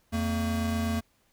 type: tone pair together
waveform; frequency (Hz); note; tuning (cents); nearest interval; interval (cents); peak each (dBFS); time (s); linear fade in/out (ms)
square; 84.9 / 226.7; F2 / A#3; -48 / -48; octave + perfect fourth; 1700; -31 / -29; 0.12-1.01; 20
effects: pink hiss -68 dBFS RMS until 1.32 s